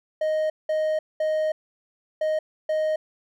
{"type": "tone bursts at uneven times", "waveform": "triangle", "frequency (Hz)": 622.3, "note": "D#5", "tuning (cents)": 0, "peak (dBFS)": -19, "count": 5, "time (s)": [[0.21, 0.5], [0.69, 0.99], [1.2, 1.52], [2.21, 2.39], [2.69, 2.96]], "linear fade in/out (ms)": 5, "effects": []}